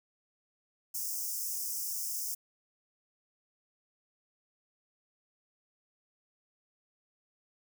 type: high-pass noise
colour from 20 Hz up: white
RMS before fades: -36 dBFS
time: 0.94-2.35 s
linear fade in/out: 10 ms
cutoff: 5100 Hz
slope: 96 dB/octave
effects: none